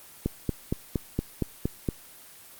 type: click train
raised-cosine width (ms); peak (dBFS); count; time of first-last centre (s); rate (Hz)
3; -12; 8; 0.26-1.888; 4.3
effects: white hiss -49 dBFS RMS until 2.59 s + Opus 24 kbps